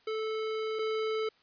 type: tone pair in turn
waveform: square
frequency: 437.5 / 437.5 Hz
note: A4 / A4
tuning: -10 / -10 cents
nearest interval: unison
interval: 0 cents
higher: neither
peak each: -32 / -30 dBFS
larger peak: second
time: 0.07-0.79 / 0.79-1.29 s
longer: first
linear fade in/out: 5 ms
effects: white hiss -65 dBFS RMS until 1.42 s + resampled to 11025 Hz